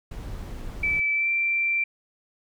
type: noise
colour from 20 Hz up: brown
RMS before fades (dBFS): -35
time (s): 0.11-1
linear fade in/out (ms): 5
type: tone with pitch glide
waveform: sine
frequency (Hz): 2313 to 2352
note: D7 to D7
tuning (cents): -27 to +2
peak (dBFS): -21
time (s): 0.83-1.84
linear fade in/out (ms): 5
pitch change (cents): +29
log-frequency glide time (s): 1.13-1.29
effects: none